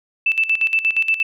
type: tone with tremolo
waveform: sine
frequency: 2645 Hz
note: E7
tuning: 5 cents sharp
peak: -13 dBFS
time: 0.26-1.23 s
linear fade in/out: 5 ms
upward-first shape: square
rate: 8.5 Hz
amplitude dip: 75%
effects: none